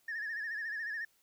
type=tone with vibrato; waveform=sine; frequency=1760 Hz; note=A6; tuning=in tune; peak=-34 dBFS; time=0.08-1.05 s; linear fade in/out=5 ms; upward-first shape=sine; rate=14 Hz; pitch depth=92 cents each way; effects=tanh soft clip ceiling -33 dBFS + white hiss -71 dBFS RMS until 1.22 s